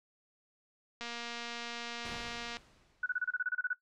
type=click train; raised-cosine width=0.2 ms; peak=-24 dBFS; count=369; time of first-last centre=1.01-2.569 s; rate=236 Hz
type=noise with exponential decay; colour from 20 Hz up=pink; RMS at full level=-44 dBFS; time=2.05-3.43 s; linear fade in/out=0 ms; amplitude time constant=300 ms
type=tone bursts; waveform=sine; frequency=1480 Hz; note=F#6; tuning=in tune; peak=-29 dBFS; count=12; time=3.03-3.733 s; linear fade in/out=5 ms; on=32 ms; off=29 ms
effects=noise-tail reverb RT60 0.1 s tail -17 dB re dry + low-pass 6000 Hz 12 dB/octave